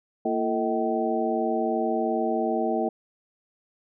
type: tone cluster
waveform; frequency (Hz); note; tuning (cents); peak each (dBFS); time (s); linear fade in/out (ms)
sine; 231.4 / 341.3 / 444 / 635 / 765; A#3 / F4 / A4 / D#5 / G5; -13 / -40 / +16 / +35 / -42; -29; 0.25-2.89; 5
effects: none